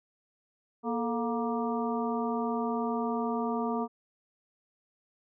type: harmonic tone with a mistuned harmonic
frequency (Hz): 235.7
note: A#3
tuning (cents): +19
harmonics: 1 / 2 / 3 / 4 / 5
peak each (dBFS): -31 / -34 / -36 / -37 / -38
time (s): 0.83-3.88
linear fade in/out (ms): 50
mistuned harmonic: 2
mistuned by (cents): -110
effects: none